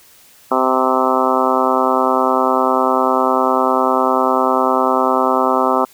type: harmonic tone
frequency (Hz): 130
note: C3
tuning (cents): -11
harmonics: 2 / 3 / 4 / 5 / 6 / 7 / 8 / 9 / 10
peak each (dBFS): -21 / -21 / -21 / -21 / -21 / -21 / -21 / -21 / -21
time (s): 0.51-5.85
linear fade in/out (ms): 5
effects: white hiss -47 dBFS RMS until 5.93 s